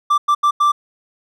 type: tone bursts at uneven times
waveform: triangle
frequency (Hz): 1174.7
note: D6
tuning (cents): 0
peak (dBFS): -9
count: 4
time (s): 0.1-0.18 / 0.28-0.35 / 0.43-0.51 / 0.6-0.72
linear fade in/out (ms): 10
effects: none